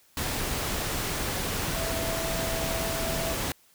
sine tone in noise, 659.3 Hz, E5, in tune, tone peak -33 dBFS, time 1.76-3.34 s, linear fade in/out 2 ms, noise pink, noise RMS -30 dBFS, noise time 0.17-3.52 s, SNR -6 dB, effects white hiss -61 dBFS RMS until 3.74 s

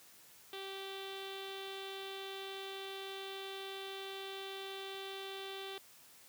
sawtooth tone with low-pass filter, 388.8 Hz, G4, 14 cents flat, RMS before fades -45 dBFS, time 0.53-5.78 s, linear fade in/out 2 ms, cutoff 3500 Hz, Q 5.4, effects white hiss -60 dBFS RMS until 6.28 s + high-pass 80 Hz 12 dB/octave

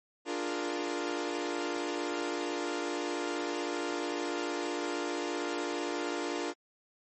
sawtooth chord, Bb dominant seventh, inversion first, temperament equal, 293.7 / 349.2 / 415.3 / 466.2 Hz, D4 / F4 / Ab4 / Bb4, 0 / 0 / 0 / 0 cents, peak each -33 / -32 / -38 / -35 dBFS, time 0.25-6.54 s, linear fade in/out 50 ms, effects MP3 32 kbps

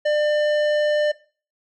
sine tone with tanh clipping, 598 Hz, D5, 31 cents sharp, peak -19 dBFS, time 0.05-1.12 s, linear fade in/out 10 ms, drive 14 dB, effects noise-tail reverb RT60 0.4 s tail -19 dB re dry

